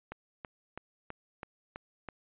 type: click train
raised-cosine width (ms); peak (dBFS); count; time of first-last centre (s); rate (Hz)
0.5; -25; 7; 0.12-2.087; 3.05
effects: resampled to 8000 Hz